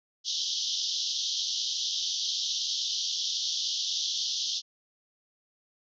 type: band-pass noise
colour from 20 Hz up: pink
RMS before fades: -31 dBFS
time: 0.24-4.62 s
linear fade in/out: 50 ms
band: 3100 to 6200 Hz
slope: 96 dB/octave
effects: none